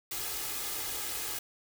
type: noise with comb filter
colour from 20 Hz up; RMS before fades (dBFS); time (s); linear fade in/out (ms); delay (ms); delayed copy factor
white; -36; 0.11-1.39; 5; 2.4; +0.6
effects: none